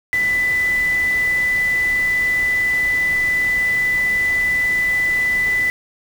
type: tone in noise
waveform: sine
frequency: 1994 Hz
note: B6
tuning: 16 cents sharp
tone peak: -15 dBFS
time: 0.13-5.7 s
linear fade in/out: 0 ms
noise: pink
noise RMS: -33 dBFS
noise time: 0.13-5.7 s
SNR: +15 dB
effects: none